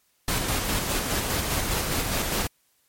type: noise with tremolo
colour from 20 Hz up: pink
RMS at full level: -25 dBFS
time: 0.28-2.47 s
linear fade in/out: 2 ms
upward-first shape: square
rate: 4.9 Hz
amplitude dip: 30%
effects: white hiss -67 dBFS RMS until 2.88 s + MP3 64 kbps